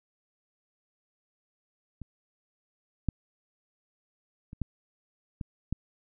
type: clicks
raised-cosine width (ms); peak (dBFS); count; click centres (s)
5; -28 / -14 / -30 / -18 / -22 / -17; 6; 2.017 / 3.087 / 4.531 / 4.617 / 5.412 / 5.726
effects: none